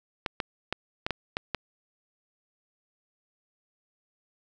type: clicks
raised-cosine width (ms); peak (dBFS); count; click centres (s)
0.3; -12; 7; 0.262 / 0.402 / 0.726 / 1.065 / 1.107 / 1.369 / 1.547
effects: none